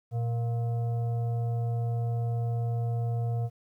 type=tone with frequency modulation; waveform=sine; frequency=117.4 Hz; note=A#2; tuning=13 cents sharp; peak=-26 dBFS; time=0.11-3.5 s; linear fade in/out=50 ms; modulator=587 Hz; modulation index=0.35; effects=11-bit